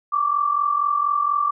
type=tone pair together; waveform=sine; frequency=1131 / 1175.2 Hz; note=C#6 / D6; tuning=+34 / +1 cents; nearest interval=minor second; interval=67 cents; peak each=-23 / -19 dBFS; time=0.12-1.51 s; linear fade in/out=10 ms; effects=none